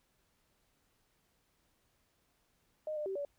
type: tone with pitch steps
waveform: sine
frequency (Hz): 616 / 601 / 385.5 / 572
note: D#5 / D5 / G4 / D5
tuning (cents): -17 / +40 / -29 / -46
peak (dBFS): -35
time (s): 2.87-3.25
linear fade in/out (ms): 2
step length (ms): 95
effects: pink hiss -75 dBFS RMS until 3.38 s